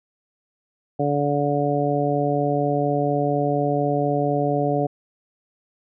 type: harmonic tone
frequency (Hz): 144.2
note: D3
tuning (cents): -31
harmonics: 1 / 2 / 3 / 4 / 5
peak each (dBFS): -25 / -25 / -25 / -25 / -25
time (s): 0.99-4.87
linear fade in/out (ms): 10
effects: none